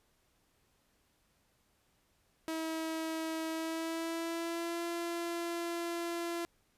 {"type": "tone with pitch glide", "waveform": "sawtooth", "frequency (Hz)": [321.8, 340.7], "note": ["E4", "F4"], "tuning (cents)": [-42, -43], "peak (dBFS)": -31, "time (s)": [2.48, 6.45], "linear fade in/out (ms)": 0, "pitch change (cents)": 99, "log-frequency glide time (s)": [3.49, 4.84], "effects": ["pink hiss -73 dBFS RMS until 6.77 s", "resampled to 32000 Hz"]}